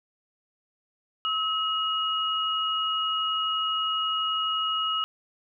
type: tone pair together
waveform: sine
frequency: 1286 / 2887 Hz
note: E6 / F#7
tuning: -43 / -43 cents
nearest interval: octave + major second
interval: 1400 cents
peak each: -27 / -27 dBFS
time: 1.25-5.04 s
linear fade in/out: 0 ms
effects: none